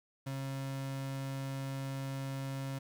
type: tone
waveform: 35% pulse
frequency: 135.5 Hz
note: C#3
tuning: 39 cents flat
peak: -35 dBFS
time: 0.26-2.79 s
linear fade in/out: 10 ms
effects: 11-bit